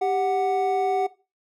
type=tone pair together; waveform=triangle; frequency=393.2 / 741.6 Hz; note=G4 / F#5; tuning=+5 / +4 cents; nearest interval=major seventh; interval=1099 cents; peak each=-23 / -20 dBFS; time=0.01-1.07 s; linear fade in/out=10 ms; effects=noise-tail reverb RT60 0.3 s tail -18 dB re dry